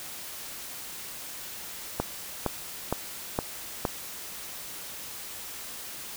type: click train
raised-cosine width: 1 ms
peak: -11 dBFS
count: 5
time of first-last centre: 2-3.852 s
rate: 2.16 Hz
effects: white hiss -40 dBFS RMS until 6.16 s